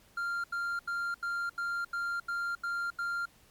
triangle tone bursts, 1392 Hz, F6, 6 cents flat, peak -29 dBFS, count 9, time 0.17-3.256 s, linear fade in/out 5 ms, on 270 ms, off 82 ms, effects pink hiss -62 dBFS RMS until 3.5 s + MP3 96 kbps

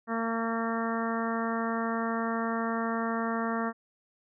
harmonic tone, 228 Hz, A#3, 38 cents flat, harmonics 1 / 2 / 3 / 4 / 5 / 6 / 7 / 8, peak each -31 / -36 / -36 / -39 / -36 / -38 / -42 / -40 dBFS, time 0.07-3.73 s, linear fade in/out 50 ms, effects none

